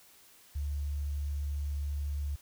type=tone with quantisation; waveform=sine; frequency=72 Hz; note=D2; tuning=34 cents flat; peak=-31 dBFS; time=0.55-2.36 s; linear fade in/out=10 ms; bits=10; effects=white hiss -59 dBFS RMS until 2.41 s